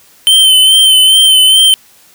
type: tone with vibrato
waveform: square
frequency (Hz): 3084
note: G7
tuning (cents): -29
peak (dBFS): -4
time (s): 0.27-1.74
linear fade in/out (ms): 0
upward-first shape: sine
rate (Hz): 2.4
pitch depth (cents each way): 32
effects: white hiss -44 dBFS RMS until 2.14 s

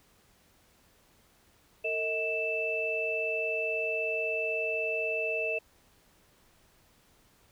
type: tone cluster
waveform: sine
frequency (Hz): 451.3 / 635 / 2644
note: A4 / D#5 / E7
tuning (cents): +44 / +35 / +5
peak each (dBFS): -34 / -34 / -31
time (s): 1.84-5.59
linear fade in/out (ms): 10
effects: pink hiss -64 dBFS RMS until 7.51 s

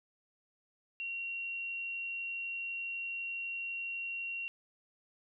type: tone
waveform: sine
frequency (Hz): 2746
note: F7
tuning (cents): -30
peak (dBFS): -36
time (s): 1-4.48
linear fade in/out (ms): 0
effects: none

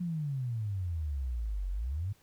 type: exponential two-way sweep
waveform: sine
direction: down then up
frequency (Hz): 181 to 44.63 to 106.1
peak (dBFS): -31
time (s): 0-2.13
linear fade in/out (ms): 10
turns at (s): 1.7
effects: pink hiss -65 dBFS RMS until 2.22 s

